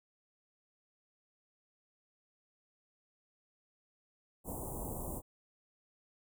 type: band-stop noise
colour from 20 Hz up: pink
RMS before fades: -41 dBFS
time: 4.44-5.22 s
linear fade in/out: 50 ms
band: 990 to 7900 Hz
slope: 48 dB/octave
effects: none